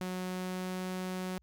sawtooth tone with pitch glide, 183.6 to 184.66 Hz, F#3 to F#3, -13 to -3 cents, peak -31 dBFS, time 0.01-1.38 s, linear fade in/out 0 ms, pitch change +10 cents, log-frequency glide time 0.24-0.88 s, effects added 60 Hz sine -65 dBFS peak until 1.42 s

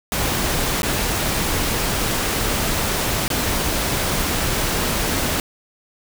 pink noise with dropouts, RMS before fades -21 dBFS, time 0.12-5.4 s, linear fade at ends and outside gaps 1 ms, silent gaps 0.82-0.831 / 3.28-3.302 s, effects none

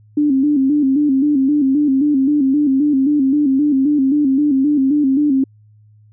sine tone with vibrato, 281.1 Hz, C#4, 24 cents sharp, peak -11 dBFS, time 0.17-5.44 s, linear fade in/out 5 ms, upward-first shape square, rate 3.8 Hz, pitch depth 89 cents each way, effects added 106 Hz sine -45 dBFS peak until 6.12 s

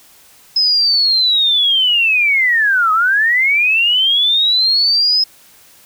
sine linear two-way sweep, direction down then up, 5140 to 1248 to 5140 Hz, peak -10 dBFS, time 0.56-5.24 s, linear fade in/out 5 ms, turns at 2.92 s, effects white hiss -46 dBFS RMS until 5.85 s

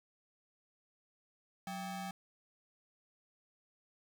40% pulse ring-modulated tone, 486 Hz, B4, 28 cents flat, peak -36 dBFS, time 1.67-2.11 s, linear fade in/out 2 ms, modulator 301 Hz, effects none

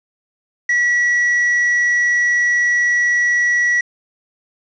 triangle tone, 1936 Hz, B6, 35 cents flat, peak -11 dBFS, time 0.69-3.81 s, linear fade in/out 5 ms, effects resampled to 16000 Hz + 7-bit

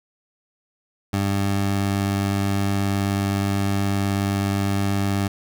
20% pulse tone, 99.1 Hz, G2, 19 cents sharp, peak -15 dBFS, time 1.13-5.28 s, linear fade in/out 5 ms, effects none

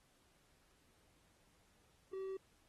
triangle tone, 383.3 Hz, G4, 39 cents flat, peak -39 dBFS, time 2.13-2.37 s, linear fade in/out 5 ms, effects pink hiss -73 dBFS RMS until 2.68 s + AAC 32 kbps

